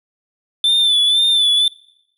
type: tone with vibrato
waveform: triangle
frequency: 3520 Hz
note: A7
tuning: in tune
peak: -10 dBFS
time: 0.64-1.68 s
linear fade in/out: 2 ms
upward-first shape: sine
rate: 2 Hz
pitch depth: 53 cents each way
effects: noise-tail reverb RT60 0.8 s tail -23 dB re dry